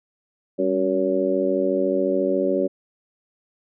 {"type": "harmonic tone with a mistuned harmonic", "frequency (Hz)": 94, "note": "F#2", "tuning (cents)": 28, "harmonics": [2, 3, 4, 5, 6], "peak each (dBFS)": [-29, -25, -23, -28, -23], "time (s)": [0.58, 2.68], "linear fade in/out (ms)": 20, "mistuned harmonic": 2, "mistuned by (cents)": 80, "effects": []}